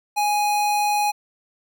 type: tone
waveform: square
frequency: 830.6 Hz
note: G#5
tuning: in tune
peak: -19 dBFS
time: 0.16-1.12 s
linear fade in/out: 20 ms
effects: none